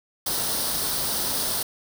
white noise with comb filter, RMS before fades -26 dBFS, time 0.26-1.63 s, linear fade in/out 5 ms, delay 0.21 ms, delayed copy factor +0.6, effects none

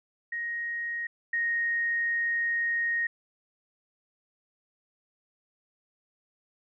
sine tone pair in turn, 1876 / 1865.8 Hz, A#6 / A#6, +11 / +1 cents, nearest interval unison, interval 10 cents, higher first, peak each -30 / -25 dBFS, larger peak second, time 0.32-1.07 / 1.33-3.07 s, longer second, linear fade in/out 5 ms, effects none

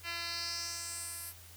10% pulse tone with band-pass filter sweep, 339.9 Hz, F4, 47 cents flat, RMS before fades -40 dBFS, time 0.03-1.34 s, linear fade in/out 50 ms, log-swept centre 3100 to 12000 Hz, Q 2.9, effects added 86 Hz sine -55 dBFS peak until 1.56 s + white hiss -55 dBFS RMS until 1.56 s

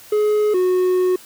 triangle tone pair in turn, 422.2 / 366.3 Hz, G#4 / F#4, +29 / -17 cents, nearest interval major second, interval 246 cents, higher first, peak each -12 dBFS, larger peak neither, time 0.12-0.54 / 0.54-1.16 s, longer second, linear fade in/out 5 ms, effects white hiss -43 dBFS RMS until 1.25 s

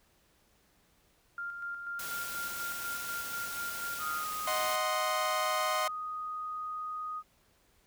sine tone with tremolo, 1396.9 Hz, F6, in tune, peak -35 dBFS, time 1.38-4.24 s, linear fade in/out 2 ms, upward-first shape square, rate 4.1 Hz, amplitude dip 40%
white noise, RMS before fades -41 dBFS, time 1.99-4.76 s, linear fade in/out 5 ms
sine tone, 1244.5 Hz, D#6, in tune, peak -35 dBFS, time 3.98-7.23 s, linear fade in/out 50 ms
sawtooth chord, C diminished, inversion first, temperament equal, 622.3 / 740 / 1046.5 Hz, Eb5 / Gb5 / C6, 0 / 0 / 0 cents, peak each -30 / -32 / -30 dBFS, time 4.47-5.88 s, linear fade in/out 5 ms
effects pink hiss -68 dBFS RMS until 7.86 s

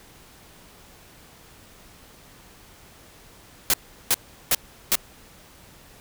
white noise bursts, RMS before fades -19 dBFS, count 4, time 3.7-4.954 s, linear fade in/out 0 ms, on 36 ms, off 370 ms, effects pink hiss -50 dBFS RMS until 6 s

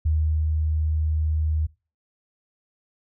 sine tone with ADSR envelope, 77.78 Hz, D#2, in tune, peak -18 dBFS, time 0.05-1.67 s, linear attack 10 ms, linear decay 390 ms, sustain -2 dB, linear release 15 ms, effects noise-tail reverb RT60 0.3 s tail -21 dB re dry

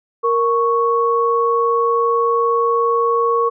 sine tone pair together, 466.2 / 1108.7 Hz, A#4 / C#6, 0 / 0 cents, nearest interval octave + minor third, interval 1500 cents, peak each -16 dBFS, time 0.23-3.5 s, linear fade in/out 20 ms, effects none

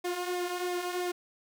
sawtooth tone with flanger, 357 Hz, F4, 38 cents sharp, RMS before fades -33 dBFS, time 0.04-1.12 s, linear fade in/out 10 ms, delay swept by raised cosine 0.68 to 3.38 ms, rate 3 Hz, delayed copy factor -0.55, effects none

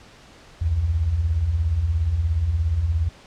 sine beating tone pair, 66.6 / 83.6 Hz, C2 / E2, +31 / +25 cents, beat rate 17 Hz, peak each -27 / -19 dBFS, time 0.61-3.09 s, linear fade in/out 10 ms, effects pink hiss -48 dBFS RMS until 3.26 s + low-pass 6000 Hz 12 dB/octave

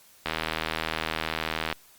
click train, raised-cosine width 0.3 ms, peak -11 dBFS, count 118, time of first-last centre 0.26-1.726 s, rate 79.8 Hz, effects white hiss -56 dBFS RMS until 1.98 s + Opus 48 kbps

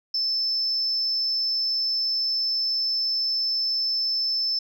sine tone with amplitude modulation, 5274 Hz, E8, in tune, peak -20 dBFS, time 0.14-4.59 s, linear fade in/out 5 ms, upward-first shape sine, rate 237 Hz, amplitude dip 25%, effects tanh soft clip ceiling -17 dBFS

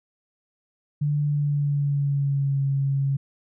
sine tone with pitch glide, 146.83 to 137.79 Hz, D3 to C#3, 0 to -10 cents, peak -20 dBFS, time 1.01-3.17 s, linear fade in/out 10 ms, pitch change -110 cents, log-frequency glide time 1.24-2.62 s, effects none

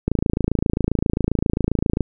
click train, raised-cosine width 3 ms, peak -5 dBFS, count 54, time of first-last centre 0.08-2.007 s, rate 27.5 Hz, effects none

